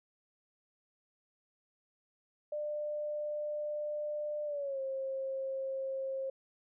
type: tone with pitch glide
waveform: sine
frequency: 597 to 534.9 Hz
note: D5 to C5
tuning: +28 to +38 cents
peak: -34 dBFS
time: 2.52-6.3 s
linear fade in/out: 5 ms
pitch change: -190 cents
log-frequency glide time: 4.45-4.8 s
effects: none